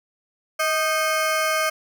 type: ring-modulated tone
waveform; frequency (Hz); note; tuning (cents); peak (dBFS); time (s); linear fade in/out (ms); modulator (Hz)
25% pulse; 932.3; A#5; 0; -13; 0.59-1.7; 10; 300
effects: none